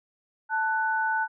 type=tone pair together; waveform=sine; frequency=881.5 / 1489 Hz; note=A5 / F#6; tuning=+3 / +11 cents; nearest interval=major sixth; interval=908 cents; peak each=-26 dBFS; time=0.49-1.28 s; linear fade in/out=50 ms; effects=none